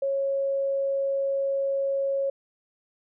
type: tone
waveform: sine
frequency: 549 Hz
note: C#5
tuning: 17 cents flat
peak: -23 dBFS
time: 0.02-2.3 s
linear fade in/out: 5 ms
effects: none